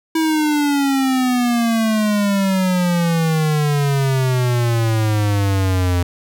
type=exponential sweep; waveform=square; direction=down; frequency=324.3 to 87.31 Hz; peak=-15 dBFS; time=0.15-6.03 s; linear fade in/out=5 ms; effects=none